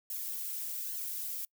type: noise with flanger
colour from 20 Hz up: violet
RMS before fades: -38 dBFS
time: 0.1-1.45 s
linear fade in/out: 2 ms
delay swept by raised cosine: 0.82 to 4.52 ms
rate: 1.2 Hz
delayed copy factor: -0.9
effects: noise-tail reverb RT60 0.1 s tail -26 dB re dry